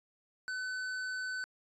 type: tone with hard clipping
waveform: triangle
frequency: 1511 Hz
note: F#6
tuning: 36 cents sharp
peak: -37 dBFS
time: 0.48-1.44 s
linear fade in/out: 0 ms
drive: 14 dB
effects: resampled to 22050 Hz